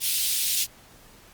pink high-pass noise, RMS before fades -24 dBFS, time 0-0.67 s, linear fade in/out 50 ms, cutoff 3100 Hz, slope 24 dB/octave, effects pink hiss -52 dBFS RMS until 1.33 s + Opus 32 kbps

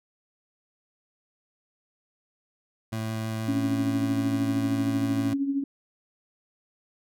25% pulse tone with vibrato, 110.9 Hz, A2, 14 cents sharp, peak -25 dBFS, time 2.92-5.34 s, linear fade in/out 10 ms, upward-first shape triangle, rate 6.2 Hz, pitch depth 8 cents each way
sine tone with tremolo, 277.2 Hz, C#4, in tune, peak -21 dBFS, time 3.48-5.64 s, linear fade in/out 5 ms, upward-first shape triangle, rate 13 Hz, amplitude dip 65%
effects none

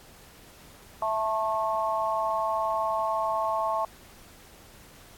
sine chord, A major, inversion second, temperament equal with one note detuned, 659.3 / 880 / 1088.4 Hz, E5 / A5 / C#6, 0 / 0 / -32 cents, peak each -29 dBFS, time 1.02-3.85 s, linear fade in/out 2 ms, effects pink hiss -52 dBFS RMS until 5.17 s + AAC 64 kbps

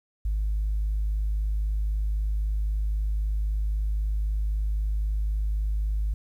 sine tone, 51.91 Hz, G#1, in tune, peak -22 dBFS, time 0.25-6.14 s, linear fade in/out 5 ms, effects tanh soft clip ceiling -20 dBFS + 10-bit

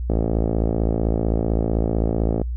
click train, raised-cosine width 2 ms, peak -8 dBFS, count 130, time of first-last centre 0.1-2.416 s, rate 55.7 Hz, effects noise-tail reverb RT60 0.1 s tail -26 dB re dry + added 60 Hz sine -23 dBFS peak until 2.56 s

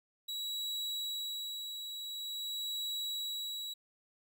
40% pulse tone with tremolo, 3893 Hz, B7, 26 cents flat, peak -34 dBFS, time 0.28-3.74 s, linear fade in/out 10 ms, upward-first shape sine, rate 0.47 Hz, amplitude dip 45%, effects none

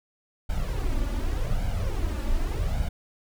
brown noise with flanger, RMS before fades -26 dBFS, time 0.49-2.89 s, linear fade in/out 10 ms, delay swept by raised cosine 1.3 to 3.5 ms, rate 0.86 Hz, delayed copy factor +0.7, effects none

